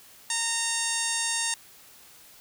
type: harmonic tone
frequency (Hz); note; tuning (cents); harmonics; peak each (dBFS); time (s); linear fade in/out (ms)
921; A#5; -21; 1 / 2 / 3 / 4 / 5 / 6 / 7 / 8 / 9 / 10; -37 / -34 / -37 / -35 / -37 / -36 / -34 / -35 / -35 / -32; 0.3-1.54; 2
effects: white hiss -52 dBFS RMS until 2.4 s